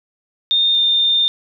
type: tone pair in turn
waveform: sine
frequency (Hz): 3646 / 3619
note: A#7 / A7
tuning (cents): -39 / +48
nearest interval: unison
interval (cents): 13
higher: first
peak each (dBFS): -12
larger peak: neither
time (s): 0.51-0.75 / 0.75-1.28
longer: second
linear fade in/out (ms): 0
effects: none